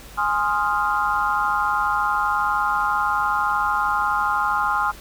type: chord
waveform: sine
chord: F minor seventh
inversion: first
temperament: equal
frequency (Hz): 830.6 / 1046.5 / 1244.5 / 1396.9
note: Ab5 / C6 / Eb6 / F6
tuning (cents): 0 / 0 / 0 / 0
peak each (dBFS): -24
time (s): 0.17-4.92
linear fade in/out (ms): 20
effects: added 50 Hz sine -43 dBFS peak until 5 s + pink hiss -43 dBFS RMS until 5 s